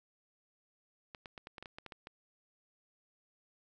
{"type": "clicks", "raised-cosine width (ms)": 0.3, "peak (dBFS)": -30, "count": 11, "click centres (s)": [1.148, 1.258, 1.378, 1.471, 1.582, 1.626, 1.658, 1.785, 1.863, 1.922, 2.071], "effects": []}